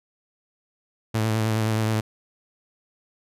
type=tone with vibrato; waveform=sawtooth; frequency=110 Hz; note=A2; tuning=in tune; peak=-17 dBFS; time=1.14-2.01 s; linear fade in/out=10 ms; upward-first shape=sine; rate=9.5 Hz; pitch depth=31 cents each way; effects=resampled to 32000 Hz